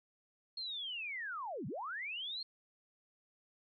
sine linear two-way sweep, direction down then up, 4299 to 111.4 to 4299 Hz, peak -39 dBFS, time 0.57-2.43 s, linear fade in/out 5 ms, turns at 1.67 s, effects none

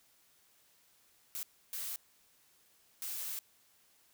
blue noise bursts at uneven times, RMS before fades -40 dBFS, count 3, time 1.35-1.43 / 1.73-1.96 / 3.02-3.39 s, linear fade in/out 0 ms, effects white hiss -68 dBFS RMS until 4.13 s

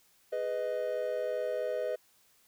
triangle chord, G# minor, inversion none, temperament just, 415.3 / 498.4 / 623 Hz, G#4 / B4 / D#5, 0 / +16 / +2 cents, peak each -37 / -32 / -32 dBFS, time 0.32-1.96 s, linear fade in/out 10 ms, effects white hiss -66 dBFS RMS until 2.47 s

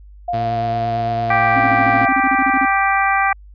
sine tone with vibrato, 698.5 Hz, F5, in tune, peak -18 dBFS, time 0.28-2.08 s, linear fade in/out 5 ms, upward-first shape sine, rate 8.8 Hz, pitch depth 19 cents each way
sawtooth tone, 113.6 Hz, A#2, 44 cents flat, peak -19 dBFS, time 0.33-2.06 s, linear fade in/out 10 ms
harmonic tone, 392 Hz, G4, in tune, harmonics 2 / 3 / 4 / 5 / 6, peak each -17 / -19 / -21 / -21 / -23 dBFS, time 1.3-3.33 s, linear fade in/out 5 ms
triangle tone bursts, 268.5 Hz, C4, 45 cents sharp, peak -16 dBFS, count 15, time 1.56-2.653 s, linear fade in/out 5 ms, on 43 ms, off 32 ms
effects added 50 Hz sine -38 dBFS peak until 3.54 s + resampled to 11025 Hz

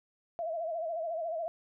sine tone with vibrato, 659.3 Hz, E5, in tune, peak -32 dBFS, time 0.39-1.48 s, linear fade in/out 0 ms, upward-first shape sine, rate 14 Hz, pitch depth 86 cents each way, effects none

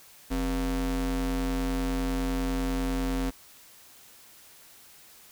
square ring-modulated tone, 110 Hz, A2, in tune, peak -24 dBFS, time 0.3-3.31 s, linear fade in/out 20 ms, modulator 155 Hz, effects white hiss -53 dBFS RMS until 5.31 s

